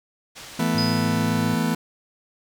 white low-pass noise, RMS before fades -41 dBFS, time 0.35-0.65 s, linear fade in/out 20 ms, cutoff 6000 Hz, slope 12 dB/octave
40% pulse chord, E suspended fourth, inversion none, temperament just, 164.81 / 219.8 / 247.2 Hz, E3 / A3 / B3, 0 / -2 / +2 cents, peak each -24 dBFS, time 0.59-1.75 s, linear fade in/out 5 ms
triangle tone with pitch glide, 107.6 to 108.41 Hz, A2 to A2, -38 to -25 cents, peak -26 dBFS, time 0.74-1.55 s, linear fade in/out 10 ms, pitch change +13 cents, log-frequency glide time 1.05-1.32 s
sine tone with exponential decay, 4978 Hz, D#8, in tune, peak -22 dBFS, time 0.78-1.47 s, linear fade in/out 1 ms, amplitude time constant 150 ms
effects none

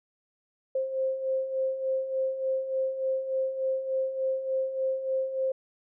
sine beating tone pair, 525 / 528.4 Hz, C5 / C5, +6 / +17 cents, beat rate 3.4 Hz, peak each -34 / -27 dBFS, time 0.75-5.52 s, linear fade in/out 5 ms, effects none

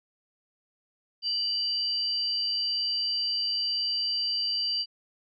sine tone pair together, 2949 / 4699 Hz, F#7 / D8, -6 / 0 cents, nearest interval minor sixth, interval 806 cents, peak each -36 / -26 dBFS, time 1.22-4.86 s, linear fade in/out 50 ms, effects none

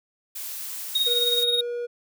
blue noise, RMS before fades -34 dBFS, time 0.35-1.44 s, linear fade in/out 10 ms
triangle tone with tremolo, 3742 Hz, A#7, 6 cents sharp, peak -16 dBFS, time 0.95-1.61 s, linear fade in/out 5 ms, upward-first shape triangle, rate 19 Hz, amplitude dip 65%
triangle tone, 479.7 Hz, A#4, 50 cents sharp, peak -25 dBFS, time 1.06-1.87 s, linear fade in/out 20 ms
effects none

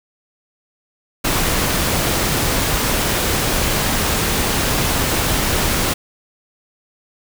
pink noise, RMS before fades -18 dBFS, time 1.24-5.94 s, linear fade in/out 10 ms, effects none

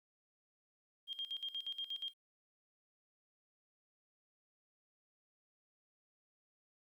sine tone with tremolo, 3214 Hz, G7, 43 cents sharp, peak -38 dBFS, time 1.07-2.14 s, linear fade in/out 50 ms, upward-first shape square, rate 8.4 Hz, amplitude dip 80%, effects 12-bit

